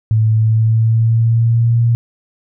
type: tone with pitch glide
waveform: sine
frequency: 110 to 117.22 Hz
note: A2 to A#2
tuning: 0 to +10 cents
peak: -9 dBFS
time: 0.11-1.95 s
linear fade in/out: 0 ms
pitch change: +110 cents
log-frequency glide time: 0.34-1.79 s
effects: none